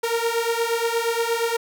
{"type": "beating tone pair", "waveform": "sawtooth", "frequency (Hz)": [459.2, 467.7], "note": ["A#4", "A#4"], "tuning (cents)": [-26, 6], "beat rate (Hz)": 8.5, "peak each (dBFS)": -20, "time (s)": [0.03, 1.57], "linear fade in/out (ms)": 10, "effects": []}